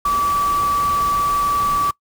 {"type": "tone in noise", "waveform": "sine", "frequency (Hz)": 1152, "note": "D6", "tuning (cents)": -34, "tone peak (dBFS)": -15, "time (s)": [0.05, 1.91], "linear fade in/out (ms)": 5, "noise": "pink", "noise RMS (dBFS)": -30, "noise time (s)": [0.05, 1.91], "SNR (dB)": 12, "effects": ["noise-tail reverb RT60 0.1 s tail -23 dB re dry"]}